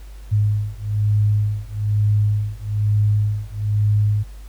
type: beating tone pair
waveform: sine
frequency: 104 / 105.1 Hz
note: G#2 / G#2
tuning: +3 / +21 cents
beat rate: 1.1 Hz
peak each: -19 dBFS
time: 0.31-4.24 s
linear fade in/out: 20 ms
effects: added 50 Hz sine -34 dBFS peak until 4.48 s + pink hiss -51 dBFS RMS until 4.48 s